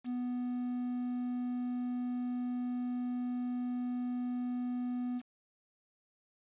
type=tone with quantisation; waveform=triangle; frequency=246.9 Hz; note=B3; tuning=in tune; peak=-31 dBFS; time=0.04-5.22 s; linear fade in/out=50 ms; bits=9; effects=resampled to 8000 Hz